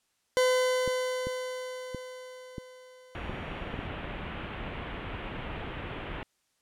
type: tone with exponential decay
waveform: 40% pulse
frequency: 508 Hz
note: B4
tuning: 49 cents sharp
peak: -20 dBFS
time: 0.37-3.87 s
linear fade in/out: 0 ms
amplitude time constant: 760 ms
type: clicks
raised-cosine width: 3 ms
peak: -23 dBFS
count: 7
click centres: 0.877 / 1.27 / 1.947 / 2.582 / 3.296 / 3.741 / 3.791 s
type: low-pass noise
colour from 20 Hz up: pink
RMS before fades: -38 dBFS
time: 3.15-6.23 s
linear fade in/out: 0 ms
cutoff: 3200 Hz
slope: 48 dB/octave
effects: white hiss -74 dBFS RMS until 6.61 s + low-pass 10000 Hz 12 dB/octave